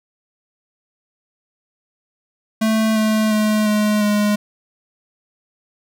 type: tone with pitch steps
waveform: square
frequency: 220 / 217 / 214 / 211 / 208.1 Hz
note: A3 / A3 / A3 / G#3 / G#3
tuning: 0 / -24 / -48 / +28 / +4 cents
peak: -15 dBFS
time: 2.61-4.36 s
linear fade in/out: 10 ms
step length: 350 ms
effects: none